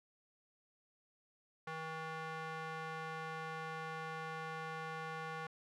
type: tone with band-pass filter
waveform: square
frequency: 160 Hz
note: D#3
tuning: 49 cents sharp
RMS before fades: -44 dBFS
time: 1.67-5.47 s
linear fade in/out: 5 ms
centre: 1300 Hz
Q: 1.2
effects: none